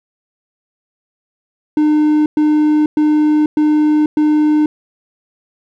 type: tone bursts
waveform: triangle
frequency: 303 Hz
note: D#4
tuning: 46 cents flat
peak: -7 dBFS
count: 5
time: 1.77-4.66 s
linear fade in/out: 2 ms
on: 490 ms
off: 110 ms
effects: none